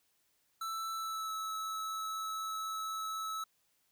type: tone with pitch glide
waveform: square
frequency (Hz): 1324 to 1302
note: E6 to E6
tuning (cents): +7 to -22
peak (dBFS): -37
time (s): 0.61-3.44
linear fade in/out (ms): 5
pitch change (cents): -29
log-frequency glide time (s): 0.95-1.35
effects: white hiss -75 dBFS RMS until 3.91 s